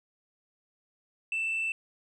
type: tone with frequency modulation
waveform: sine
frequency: 2661 Hz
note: E7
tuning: 16 cents sharp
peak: -26 dBFS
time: 1.32-1.72 s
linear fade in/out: 2 ms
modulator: 53.6 Hz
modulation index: 0.51
effects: tanh soft clip ceiling -26 dBFS